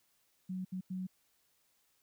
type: tone bursts at uneven times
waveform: sine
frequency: 185.5 Hz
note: F#3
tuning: 5 cents sharp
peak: -36 dBFS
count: 3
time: 0.49-0.65 / 0.72-0.81 / 0.9-1.07 s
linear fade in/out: 10 ms
effects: white hiss -74 dBFS RMS until 2.02 s